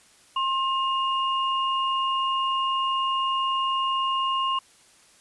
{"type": "tone pair together", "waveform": "sine", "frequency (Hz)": [1064, 2839], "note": ["C6", "F7"], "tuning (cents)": [29, 28], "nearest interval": "octave + perfect fourth", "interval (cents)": 1699, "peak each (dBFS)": [-23, -29], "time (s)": [0.36, 4.59], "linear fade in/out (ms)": 5, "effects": ["white hiss -56 dBFS RMS until 5.2 s", "resampled to 24000 Hz"]}